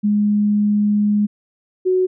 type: tone pair in turn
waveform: sine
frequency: 207.7 / 370.1 Hz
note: G#3 / F#4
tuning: 0 / 0 cents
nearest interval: minor seventh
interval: 1000 cents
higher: second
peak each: -13 dBFS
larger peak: neither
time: 0.03-1.27 / 1.85-2.07 s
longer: first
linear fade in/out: 20 ms
effects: none